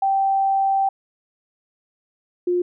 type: tone pair in turn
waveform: sine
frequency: 780 / 355.4 Hz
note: G5 / F4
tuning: -9 / +30 cents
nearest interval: octave + major second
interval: 1361 cents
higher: first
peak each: -16 / -17 dBFS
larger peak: first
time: 0.02-0.89 / 2.47-2.62 s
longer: first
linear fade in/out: 5 ms
effects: none